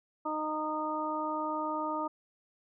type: harmonic tone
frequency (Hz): 307.9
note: D#4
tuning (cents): -18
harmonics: 1 / 2 / 3 / 4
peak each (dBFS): -37 / -38 / -35 / -36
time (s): 0.25-2.08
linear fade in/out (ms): 10
effects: none